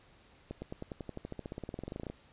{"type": "accelerating click train", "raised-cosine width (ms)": 2, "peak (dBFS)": -26, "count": 26, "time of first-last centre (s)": [0.51, 2.1], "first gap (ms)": 110, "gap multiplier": 0.95, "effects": ["pink hiss -62 dBFS RMS until 2.32 s", "resampled to 8000 Hz"]}